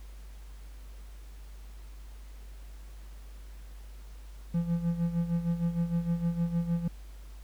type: tone with tremolo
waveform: triangle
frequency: 170 Hz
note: F3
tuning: 46 cents flat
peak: -22 dBFS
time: 4.54-6.88 s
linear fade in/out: 5 ms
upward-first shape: sine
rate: 6.5 Hz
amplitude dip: 70%
effects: added 50 Hz sine -43 dBFS peak until 7.43 s + pink hiss -59 dBFS RMS until 7.43 s